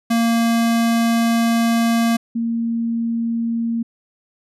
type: tone pair in turn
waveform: square / sine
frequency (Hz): 230.9 / 230.9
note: A#3 / A#3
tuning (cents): -16 / -16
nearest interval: unison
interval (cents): 0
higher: neither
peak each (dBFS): -15 / -18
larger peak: first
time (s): 0.1-2.17 / 2.35-3.83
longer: first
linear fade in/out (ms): 10
effects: resampled to 32000 Hz